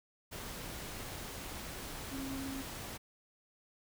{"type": "tone in noise", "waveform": "sine", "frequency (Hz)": 269.5, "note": "C#4", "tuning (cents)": -49, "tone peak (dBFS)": -39, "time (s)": [2.11, 2.63], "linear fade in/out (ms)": 20, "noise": "pink", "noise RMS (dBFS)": -44, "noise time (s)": [0.31, 2.98], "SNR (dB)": 2, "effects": []}